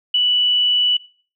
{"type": "tone", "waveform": "sine", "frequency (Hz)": 2960, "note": "F#7", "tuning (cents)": 0, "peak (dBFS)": -13, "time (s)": [0.14, 0.97], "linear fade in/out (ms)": 5, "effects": ["noise-tail reverb RT60 0.4 s tail -19 dB re dry"]}